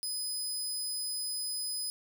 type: tone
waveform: 20% pulse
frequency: 5010 Hz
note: D#8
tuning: 11 cents sharp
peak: -28 dBFS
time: 0.03-1.9 s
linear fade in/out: 0 ms
effects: none